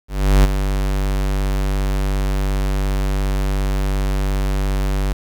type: tone with ADSR envelope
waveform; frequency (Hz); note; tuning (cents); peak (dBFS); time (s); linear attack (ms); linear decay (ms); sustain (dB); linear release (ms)
square; 48.62; G1; -13; -8; 0.08-5.13; 360; 23; -9; 4
effects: 8-bit